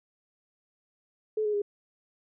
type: tone with pitch steps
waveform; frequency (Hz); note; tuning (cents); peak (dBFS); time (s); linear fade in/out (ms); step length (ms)
sine; 431.6 / 420.3 / 409.3; A4 / G#4 / G#4; -33 / +21 / -25; -25; 1.37-1.619; 5; 83
effects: none